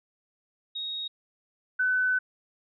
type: tone pair in turn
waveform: sine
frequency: 3760 / 1506.9 Hz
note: A#7 / F#6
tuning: +14 / +31 cents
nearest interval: octave + major third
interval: 1583 cents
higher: first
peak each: -31 / -22 dBFS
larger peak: second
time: 0.75-1.08 / 1.79-2.19 s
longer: second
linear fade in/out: 10 ms
effects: none